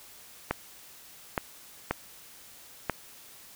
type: clicks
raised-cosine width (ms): 0.5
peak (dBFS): -11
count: 4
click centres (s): 0.51 / 1.378 / 1.91 / 2.897
effects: white hiss -51 dBFS RMS until 3.55 s